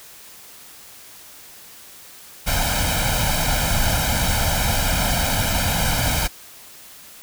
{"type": "noise with comb filter", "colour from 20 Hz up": "pink", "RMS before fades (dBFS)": -20, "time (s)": [2.46, 6.28], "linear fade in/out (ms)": 20, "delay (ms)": 1.3, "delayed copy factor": 0.85, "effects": ["white hiss -43 dBFS RMS until 7.22 s"]}